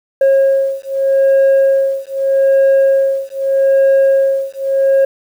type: beating tone pair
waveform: sine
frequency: 542 / 542.81 Hz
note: C#5 / C#5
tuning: -39 / -36 cents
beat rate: 0.81 Hz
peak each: -10 dBFS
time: 0.21-5.05 s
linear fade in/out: 5 ms
effects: tanh soft clip ceiling -6 dBFS + 7-bit